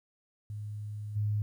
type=tone with level steps; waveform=sine; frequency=104.9 Hz; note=G#2; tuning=18 cents sharp; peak=-36 / -27 dBFS; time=0.5-1.42 s; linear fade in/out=0 ms; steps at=1.15 s; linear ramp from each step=20 ms; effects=11-bit